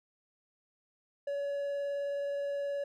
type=tone with vibrato; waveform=triangle; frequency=566 Hz; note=C#5; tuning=36 cents sharp; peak=-30 dBFS; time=1.27-2.84 s; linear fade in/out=5 ms; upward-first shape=sine; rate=19 Hz; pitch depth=8 cents each way; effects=none